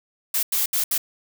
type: noise bursts at uneven times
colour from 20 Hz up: blue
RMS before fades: -22 dBFS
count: 4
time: 0.34-0.43 / 0.52-0.66 / 0.73-0.84 / 0.91-0.98 s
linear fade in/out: 5 ms
effects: none